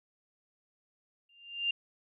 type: tone with exponential growth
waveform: sine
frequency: 2794 Hz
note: F7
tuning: in tune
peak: -25 dBFS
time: 1.29-1.71 s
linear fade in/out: 5 ms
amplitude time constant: 91 ms
effects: none